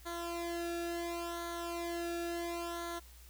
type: tone with flanger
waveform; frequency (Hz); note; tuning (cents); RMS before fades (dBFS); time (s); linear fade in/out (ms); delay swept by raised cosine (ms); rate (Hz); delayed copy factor
sawtooth; 341.8; F4; -37; -39; 0.05-3; 20; 0.38 to 0.95; 0.71; -0.9
effects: added 60 Hz sine -54 dBFS peak until 3.29 s + white hiss -60 dBFS RMS until 3.29 s